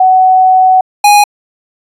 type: tone pair in turn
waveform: sine / square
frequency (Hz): 748 / 825.7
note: F#5 / G#5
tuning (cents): +19 / -10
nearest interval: major second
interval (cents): 171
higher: second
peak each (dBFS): -3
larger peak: neither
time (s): 0-0.81 / 1.04-1.24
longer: first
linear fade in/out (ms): 5
effects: resampled to 32000 Hz